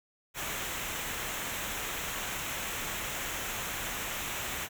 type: noise with comb filter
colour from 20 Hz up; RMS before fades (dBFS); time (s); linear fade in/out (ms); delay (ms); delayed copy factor
pink; -36; 0.34-4.69; 50; 0.21; -0.6
effects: none